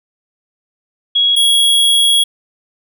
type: tone pair in turn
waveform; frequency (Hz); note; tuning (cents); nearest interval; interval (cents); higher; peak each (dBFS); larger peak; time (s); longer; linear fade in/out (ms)
sine / square; 3322 / 3322; G#7 / G#7; 0 / 0; unison; 0; neither; -9; neither; 1.15-1.36 / 1.36-2.24; second; 10
effects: none